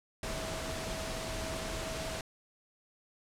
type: tone in noise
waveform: sine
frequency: 646 Hz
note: E5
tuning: 35 cents flat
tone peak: -42 dBFS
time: 0.23-2.21 s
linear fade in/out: 2 ms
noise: pink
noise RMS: -38 dBFS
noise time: 0.23-2.21 s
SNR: -7 dB
effects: low-pass 9000 Hz 12 dB/octave